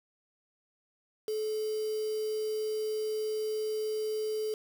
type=tone with quantisation; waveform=sine; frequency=431.6 Hz; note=A4; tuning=33 cents flat; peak=-30 dBFS; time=1.28-4.54 s; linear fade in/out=2 ms; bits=7; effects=none